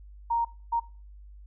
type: tone bursts at uneven times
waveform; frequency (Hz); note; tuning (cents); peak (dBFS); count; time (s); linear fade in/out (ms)
sine; 932.3; A#5; 0; -23; 2; 0.3-0.45 / 0.72-0.8; 10
effects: noise-tail reverb RT60 0.4 s tail -22 dB re dry + added 50 Hz sine -45 dBFS peak until 1.46 s